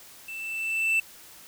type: tone with level ramp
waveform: triangle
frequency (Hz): 2658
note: E7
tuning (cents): +14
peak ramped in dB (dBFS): -34 to -18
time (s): 0.28-1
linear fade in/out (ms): 5
effects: white hiss -49 dBFS RMS until 1.47 s